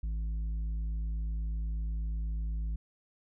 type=tone with tanh clipping; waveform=sine; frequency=54.1 Hz; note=A1; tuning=29 cents flat; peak=-32 dBFS; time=0.03-2.76 s; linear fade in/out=5 ms; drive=6 dB; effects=none